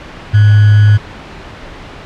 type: tone with sample-and-hold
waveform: sine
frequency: 104.8 Hz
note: G#2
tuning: 16 cents sharp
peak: -3 dBFS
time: 0.33-0.98 s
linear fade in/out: 20 ms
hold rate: 1575 Hz
effects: pink hiss -30 dBFS RMS until 2.05 s + low-pass 3000 Hz 12 dB/octave